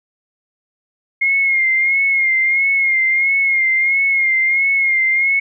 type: tone with vibrato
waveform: sine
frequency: 2141 Hz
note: C7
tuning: 39 cents sharp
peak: -12 dBFS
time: 1.21-5.4 s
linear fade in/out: 10 ms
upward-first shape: sine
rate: 1.5 Hz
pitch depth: 48 cents each way
effects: none